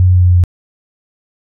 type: tone with pitch steps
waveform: sine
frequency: 91.6 / 90.97 / 90.34 / 89.71 / 89.1 / 88.48 Hz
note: F#2 / F#2 / F#2 / F2 / F2 / F2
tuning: -17 / -29 / -41 / +47 / +35 / +23 cents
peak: -5 dBFS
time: 0-0.438 s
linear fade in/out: 0 ms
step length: 73 ms
effects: none